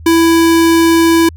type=tone; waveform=square; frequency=331.2 Hz; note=E4; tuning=8 cents sharp; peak=-7 dBFS; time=0.06-1.29 s; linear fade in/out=5 ms; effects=added 81 Hz sine -29 dBFS peak until 1.36 s